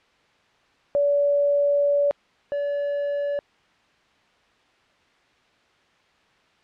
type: tone pair in turn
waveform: sine / triangle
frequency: 573 / 573 Hz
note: D5 / D5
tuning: -43 / -43 cents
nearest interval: unison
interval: 0 cents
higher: neither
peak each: -17 / -21 dBFS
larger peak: first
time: 0.95-2.11 / 2.52-3.39 s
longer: first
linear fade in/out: 0 ms
effects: white hiss -60 dBFS RMS until 6.63 s + low-pass 3000 Hz 12 dB/octave